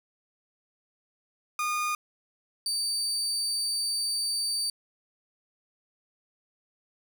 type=tone pair in turn; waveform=30% pulse; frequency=1222 / 4614 Hz; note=D#6 / D8; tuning=-32 / -31 cents; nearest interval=octave + major seventh; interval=2301 cents; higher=second; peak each=-24 dBFS; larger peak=neither; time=1.59-1.95 / 2.66-4.7 s; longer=second; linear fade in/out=2 ms; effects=none